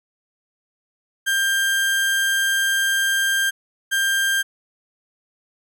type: tone pair in turn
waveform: 35% pulse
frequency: 1590 / 1590 Hz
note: G6 / G6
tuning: +24 / +24 cents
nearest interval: unison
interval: 0 cents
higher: neither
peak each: -16 dBFS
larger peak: neither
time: 1.26-3.51 / 3.91-4.43 s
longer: first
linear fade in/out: 20 ms
effects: none